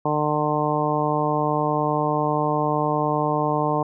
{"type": "harmonic tone", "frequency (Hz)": 150.4, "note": "D3", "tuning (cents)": 42, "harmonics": [1, 2, 3, 4, 5, 6, 7], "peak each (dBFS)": [-27, -27, -27, -27, -27, -27, -27], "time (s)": [0.05, 3.83], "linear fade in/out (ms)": 5, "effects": []}